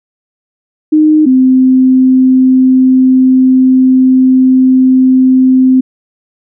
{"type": "tone pair in turn", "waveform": "sine", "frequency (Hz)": [307.8, 258.8], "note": ["D#4", "C4"], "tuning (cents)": [-19, -19], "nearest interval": "minor third", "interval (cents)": 300, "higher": "first", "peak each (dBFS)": -3, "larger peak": "neither", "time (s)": [[0.92, 1.26], [1.26, 5.81]], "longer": "second", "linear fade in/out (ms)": 10, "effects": []}